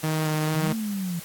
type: tone with vibrato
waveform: sawtooth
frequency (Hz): 155.56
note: D#3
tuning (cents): 0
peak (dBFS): -19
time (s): 0.03-0.73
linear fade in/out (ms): 10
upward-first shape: square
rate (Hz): 2.2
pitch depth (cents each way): 12
type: linear two-way sweep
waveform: sine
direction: up then down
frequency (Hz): 137.5 to 226.9 to 165.6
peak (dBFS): -26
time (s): 0.54-1.2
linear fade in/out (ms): 10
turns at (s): 0.74
effects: white hiss -41 dBFS RMS until 1.24 s + AAC 64 kbps

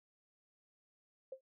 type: tone with exponential decay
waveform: sine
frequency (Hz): 527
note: C5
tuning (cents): +12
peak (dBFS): -39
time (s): 1.32-1.41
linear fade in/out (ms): 5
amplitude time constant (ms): 19
effects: none

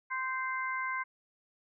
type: harmonic tone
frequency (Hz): 520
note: C5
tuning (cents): -11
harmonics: 2 / 3 / 4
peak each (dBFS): -35 / -37 / -37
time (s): 0.1-1.04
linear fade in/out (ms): 20
effects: none

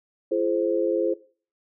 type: tone cluster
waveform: sine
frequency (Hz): 340.8 / 420.9 / 524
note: F4 / G#4 / C5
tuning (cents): -42 / +23 / +2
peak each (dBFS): -25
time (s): 0.31-1.14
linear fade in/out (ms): 10
effects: noise-tail reverb RT60 0.4 s tail -18 dB re dry

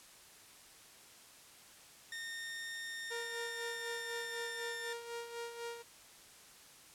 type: tone with pitch glide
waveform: sawtooth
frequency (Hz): 1832 to 1799.5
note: A#6 to A6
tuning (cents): -31 to +38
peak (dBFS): -38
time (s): 2.12-4.93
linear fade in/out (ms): 2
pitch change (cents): -31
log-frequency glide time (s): 2.83-4.79
type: tone with tremolo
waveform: sawtooth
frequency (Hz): 469.1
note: A#4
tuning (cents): +11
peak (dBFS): -36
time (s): 3.1-5.83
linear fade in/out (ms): 20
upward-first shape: sine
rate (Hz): 4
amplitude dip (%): 60
effects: white hiss -58 dBFS RMS until 6.94 s + low-pass 11000 Hz 12 dB/octave

